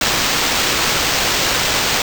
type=noise with sample-and-hold; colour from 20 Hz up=blue; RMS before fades=-17 dBFS; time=0.01-2.02 s; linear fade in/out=2 ms; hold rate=11025 Hz; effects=none